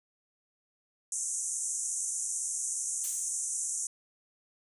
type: band-pass noise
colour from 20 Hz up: pink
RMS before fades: -34 dBFS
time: 1.12-3.87 s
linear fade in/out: 2 ms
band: 6100 to 10000 Hz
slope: 96 dB/octave
type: noise with exponential decay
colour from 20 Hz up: violet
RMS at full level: -33 dBFS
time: 3.04-3.5 s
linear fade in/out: 0 ms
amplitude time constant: 100 ms
effects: resampled to 32000 Hz